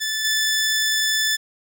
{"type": "tone with level steps", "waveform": "15% pulse", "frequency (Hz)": 1749, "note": "A6", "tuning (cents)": -11, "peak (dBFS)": [-16, -12], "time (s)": [0, 1.37], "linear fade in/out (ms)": 20, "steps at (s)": 0.24, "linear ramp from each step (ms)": 10, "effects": []}